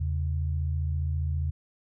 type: tone pair together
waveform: sine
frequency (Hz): 81.1 / 136.02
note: E2 / C#3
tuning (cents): -28 / -32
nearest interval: major sixth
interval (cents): 896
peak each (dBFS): -26 / -33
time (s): 0-1.51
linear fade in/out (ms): 10
effects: none